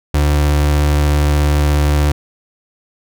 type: tone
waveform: 35% pulse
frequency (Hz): 73.6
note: D2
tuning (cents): +4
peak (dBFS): -9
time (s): 0.14-2.12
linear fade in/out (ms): 5
effects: none